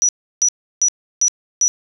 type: tone bursts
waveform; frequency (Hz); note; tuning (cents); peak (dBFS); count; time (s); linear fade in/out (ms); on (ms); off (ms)
sine; 5870; F#8; -15; -11; 5; 0.02-1.68; 0; 68; 330
effects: none